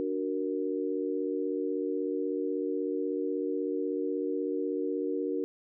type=chord; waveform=sine; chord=D augmented; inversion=none; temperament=equal; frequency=293.7 / 370 / 466.2 Hz; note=D4 / F#4 / A#4; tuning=0 / 0 / 0 cents; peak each=-33 dBFS; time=0-5.44 s; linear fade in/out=0 ms; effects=none